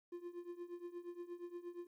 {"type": "tone with tremolo", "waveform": "triangle", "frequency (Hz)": 349.3, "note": "F4", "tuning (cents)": 0, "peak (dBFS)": -40, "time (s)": [0.12, 1.87], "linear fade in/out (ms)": 5, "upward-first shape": "triangle", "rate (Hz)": 8.5, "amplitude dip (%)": 90, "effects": ["13-bit"]}